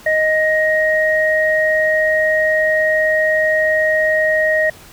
sine tone pair together, 624 / 1877.5 Hz, D#5 / A#6, +5 / +12 cents, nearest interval octave + perfect fifth, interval 1907 cents, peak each -15 dBFS, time 0.06-4.7 s, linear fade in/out 5 ms, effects pink hiss -41 dBFS RMS until 4.92 s

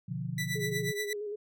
sine chord, B diminished, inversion none, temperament equal, 123.47 / 146.83 / 174.61 Hz, B2 / D3 / F3, 0 / 0 / 0 cents, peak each -37 dBFS, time 0.08-0.92 s, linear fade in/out 10 ms
sawtooth tone with tremolo, 1975.5 Hz, B6, in tune, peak -27 dBFS, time 0.38-1.13 s, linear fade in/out 2 ms, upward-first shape triangle, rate 8.4 Hz, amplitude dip 90%
sine tone with vibrato, 415.9 Hz, G#4, 2 cents sharp, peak -34 dBFS, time 0.55-1.36 s, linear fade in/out 10 ms, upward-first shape square, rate 9.1 Hz, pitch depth 31 cents each way
effects none

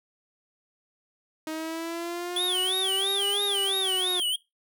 sawtooth linear two-way sweep, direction up then down, 312.8 to 407.4 to 359 Hz, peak -27 dBFS, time 1.47-4.2 s, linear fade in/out 2 ms, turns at 3.4 s
square tone with vibrato, 3316 Hz, G#7, 3 cents flat, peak -25 dBFS, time 2.36-4.36 s, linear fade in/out 5 ms, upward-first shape sine, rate 3 Hz, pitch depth 220 cents each way
effects noise-tail reverb RT60 0.2 s tail -21 dB re dry

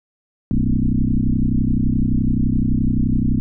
sine tone with frequency modulation, 123.3 Hz, B2, 2 cents flat, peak -14 dBFS, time 0.51-3.4 s, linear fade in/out 0 ms, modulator 31.7 Hz, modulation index 4.6, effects none

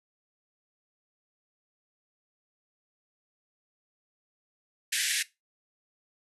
pink band-pass noise, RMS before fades -29 dBFS, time 4.92-5.23 s, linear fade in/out 10 ms, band 1600 to 12000 Hz, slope 96 dB/octave, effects noise-tail reverb RT60 0.2 s tail -18 dB re dry

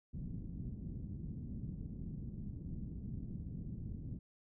white low-pass noise, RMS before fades -44 dBFS, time 0.13-4.19 s, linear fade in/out 10 ms, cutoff 210 Hz, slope 24 dB/octave, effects none

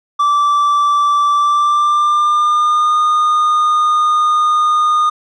triangle tone with pitch glide, 1165 to 1224.3 Hz, D6 to D#6, -14 to -28 cents, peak -8 dBFS, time 0.19-5.1 s, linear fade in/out 10 ms, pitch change +86 cents, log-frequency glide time 1.33-2.98 s, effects resampled to 22050 Hz

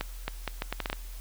accelerating click train, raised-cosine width 0.3 ms, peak -14 dBFS, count 9, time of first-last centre 0.01-0.929 s, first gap 270 ms, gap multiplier 0.73, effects added 41 Hz sine -38 dBFS peak until 1.2 s + white hiss -51 dBFS RMS until 1.2 s

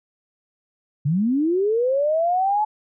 sine linear sweep, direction up, 133.4 to 863 Hz, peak -17 dBFS, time 1.05-2.65 s, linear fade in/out 10 ms, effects none

